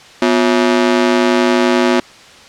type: ring-modulated tone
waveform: sawtooth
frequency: 302.6 Hz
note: D#4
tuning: 48 cents flat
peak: -3 dBFS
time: 0.22-2 s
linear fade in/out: 2 ms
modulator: 55.7 Hz
effects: white hiss -39 dBFS RMS until 2.48 s + low-pass 5000 Hz 12 dB/octave